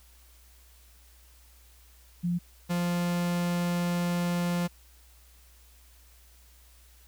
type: tone pair in turn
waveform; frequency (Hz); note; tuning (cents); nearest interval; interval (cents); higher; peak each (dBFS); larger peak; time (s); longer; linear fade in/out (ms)
sine / 45% pulse; 174.61 / 174.61; F3 / F3; 0 / 0; unison; 0; neither; -25 / -26; first; 2.23-2.39 / 2.69-4.68; second; 20
effects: added 60 Hz sine -55 dBFS peak until 7.07 s + white hiss -60 dBFS RMS until 7.07 s